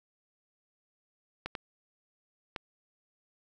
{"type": "clicks", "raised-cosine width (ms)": 0.3, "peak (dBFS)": -19, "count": 3, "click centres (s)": [1.46, 1.552, 2.562], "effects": ["10-bit"]}